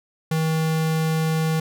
square tone, 159.5 Hz, D#3, 43 cents sharp, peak -20 dBFS, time 0.31-1.6 s, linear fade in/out 5 ms, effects none

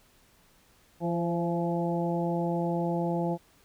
harmonic tone with a mistuned harmonic, 170.4 Hz, F3, 42 cents flat, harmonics 1 / 2 / 3 / 4 / 5, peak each -29 / -32 / -34 / -35 / -36 dBFS, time 1-3.38 s, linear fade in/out 50 ms, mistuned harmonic 3, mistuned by +27 cents, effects pink hiss -62 dBFS RMS until 3.64 s

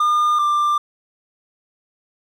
triangle tone pair in turn, 1210 / 1186.5 Hz, D#6 / D6, -49 / +17 cents, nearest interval unison, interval 34 cents, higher first, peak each -12 / -13 dBFS, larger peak first, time 0-0.39 / 0.39-0.78 s, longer neither, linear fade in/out 5 ms, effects none

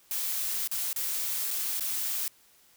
blue noise with dropouts, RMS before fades -31 dBFS, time 0.11-2.28 s, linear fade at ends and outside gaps 1 ms, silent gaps 0.675-0.714 / 0.93-0.961 / 1.507-1.511 / 1.797-1.807 s, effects white hiss -61 dBFS RMS until 2.76 s

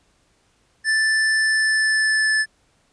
square tone with pitch glide, 1760 to 1742.8 Hz, A6 to A6, 0 to -17 cents, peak -17 dBFS, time 0.84-2.46 s, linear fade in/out 50 ms, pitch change -17 cents, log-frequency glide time 1.37-2.35 s, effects pink hiss -62 dBFS RMS until 2.92 s + resampled to 22050 Hz

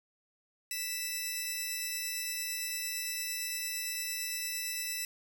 10% pulse tone pair together, 1976.3 / 2638 Hz, B6 / E7, +1 / +1 cents, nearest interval perfect fourth, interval 500 cents, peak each -30 / -27 dBFS, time 0.71-5.05 s, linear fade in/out 2 ms, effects none

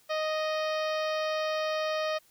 harmonic tone, 622 Hz, D#5, 1 cent flat, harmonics 1 / 2 / 3 / 4 / 5 / 6 / 7 / 8 / 9, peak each -29 / -35 / -39 / -41 / -43 / -45 / -46 / -47 / -48 dBFS, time 0.09-2.19 s, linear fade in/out 20 ms, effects white hiss -63 dBFS RMS until 2.3 s

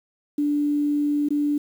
sine tone with dropouts, 292.5 Hz, D4, 7 cents flat, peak -19 dBFS, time 0.38-1.58 s, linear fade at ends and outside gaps 5 ms, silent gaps 1.287-1.305 s, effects 8-bit

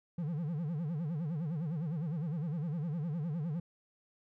triangle tone with vibrato, 159.2 Hz, D#3, 40 cents sharp, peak -31 dBFS, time 0.18-3.6 s, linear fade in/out 5 ms, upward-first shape sine, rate 9.8 Hz, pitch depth 190 cents each way, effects none

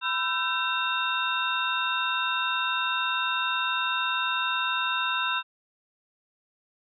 sine tone cluster, 1000 / 1338 / 1551 / 2718 / 3678 Hz, B5 / E6 / G6 / F7 / A#7, +21 / +25 / -19 / -48 / -24 cents, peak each -31 dBFS, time 0.01-5.43 s, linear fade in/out 50 ms, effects none

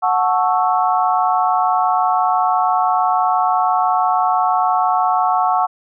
sine chord, F# minor seventh, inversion none, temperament equal with one note detuned, 734 / 880 / 1108.7 / 1318.5 Hz, F#5 / A5 / C#6 / E6, -14 / 0 / 0 / 0 cents, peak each -16 / -20 / -19 / -22 dBFS, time 0.02-5.67 s, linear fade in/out 20 ms, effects none

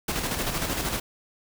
pink noise with tremolo, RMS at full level -27 dBFS, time 0.08-1 s, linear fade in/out 5 ms, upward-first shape square, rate 13 Hz, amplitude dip 40%, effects none

